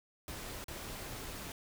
pink noise with dropouts, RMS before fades -44 dBFS, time 0.28-1.52 s, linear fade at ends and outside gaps 1 ms, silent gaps 0.642-0.682 s, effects none

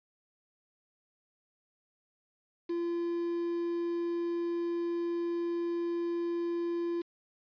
triangle tone with quantisation, 342.4 Hz, F4, 34 cents flat, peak -28 dBFS, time 2.69-7.02 s, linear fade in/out 10 ms, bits 8, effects resampled to 11025 Hz

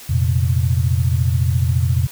sine chord, F suspended fourth, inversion none, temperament equal, 87.31 / 116.54 / 130.81 Hz, F2 / Bb2 / C3, 0 / 0 / 0 cents, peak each -17 / -19 / -19 dBFS, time 0.09-2.07 s, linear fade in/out 10 ms, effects white hiss -38 dBFS RMS until 2.11 s

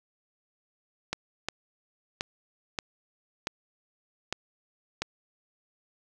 clicks, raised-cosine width 0.2 ms, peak -12 dBFS, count 7, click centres 1.13 / 1.486 / 2.209 / 2.788 / 3.471 / 4.326 / 5.02 s, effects none

